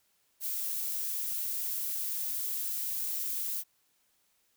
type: noise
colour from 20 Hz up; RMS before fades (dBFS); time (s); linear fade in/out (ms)
violet; -34; 0.4-3.64; 50
effects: white hiss -72 dBFS RMS until 4.56 s